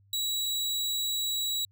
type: tone pair in turn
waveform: sawtooth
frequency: 3893 / 3893 Hz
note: B7 / B7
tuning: -26 / -26 cents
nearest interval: unison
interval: 0 cents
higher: neither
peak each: -25 dBFS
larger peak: neither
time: 0.13-0.46 / 0.46-1.65 s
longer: second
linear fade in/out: 2 ms
effects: added 99 Hz sine -59 dBFS peak until 1.71 s